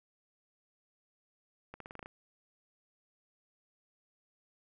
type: accelerating click train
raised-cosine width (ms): 0.5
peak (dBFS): -30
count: 8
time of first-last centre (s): 1.74-2.059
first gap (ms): 63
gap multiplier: 0.89
effects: none